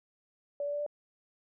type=tone with pitch steps; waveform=sine; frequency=574 / 578.7 / 583.4 / 588.1 Hz; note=D5 / D5 / D5 / D5; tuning=-40 / -26 / -12 / +2 cents; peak=-31 dBFS; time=0.6-0.864 s; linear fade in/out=2 ms; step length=66 ms; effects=none